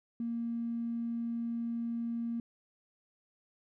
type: tone with tanh clipping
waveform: triangle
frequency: 233.1 Hz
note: A#3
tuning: in tune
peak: -32 dBFS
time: 0.2-2.4 s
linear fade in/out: 2 ms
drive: 2 dB
effects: none